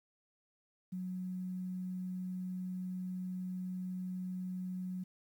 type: tone with quantisation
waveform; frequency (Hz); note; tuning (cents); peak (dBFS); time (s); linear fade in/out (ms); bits
sine; 183.8; F#3; -11; -37; 0.92-5.04; 10; 11
effects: none